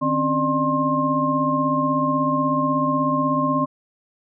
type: tone cluster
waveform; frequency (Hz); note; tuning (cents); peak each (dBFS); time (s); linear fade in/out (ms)
sine; 154.3 / 262.6 / 278.9 / 597 / 1063; D#3 / C4 / C#4 / D5 / C6; -14 / +6 / +11 / +28 / +27; -28 / -22 / -30 / -26 / -21; 0.01-3.66; 20
effects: none